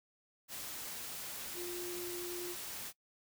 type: tone in noise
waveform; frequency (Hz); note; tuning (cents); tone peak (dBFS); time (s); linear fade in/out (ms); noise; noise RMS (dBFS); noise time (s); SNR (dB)
sine; 352.8; F4; +18; -41; 1.54-2.56; 50; white; -44; 0.48-2.93; 0
effects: noise-tail reverb RT60 0.1 s tail -22 dB re dry